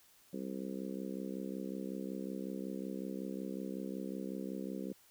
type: harmonic tone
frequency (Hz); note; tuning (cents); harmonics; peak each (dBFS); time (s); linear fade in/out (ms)
65.41; C2; 0; 3 / 4 / 5 / 6 / 7 / 8; -42 / -44 / -46 / -48 / -49 / -50; 0.33-4.93; 5
effects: white hiss -65 dBFS RMS until 5.1 s